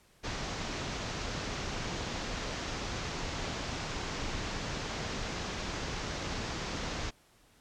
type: low-pass noise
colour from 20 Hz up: pink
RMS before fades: -37 dBFS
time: 0.23-7.11 s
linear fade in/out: 20 ms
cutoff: 6800 Hz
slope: 48 dB/octave
effects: pink hiss -64 dBFS RMS until 7.6 s + low-pass 12000 Hz 12 dB/octave